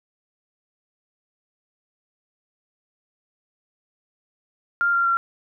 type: tone with pitch steps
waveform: sine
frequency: 1396.9 / 1383.3 / 1369.7 Hz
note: F6 / F6 / F6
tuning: 0 / -17 / -34 cents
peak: -17 dBFS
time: 4.81-5.17 s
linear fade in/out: 0 ms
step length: 120 ms
effects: none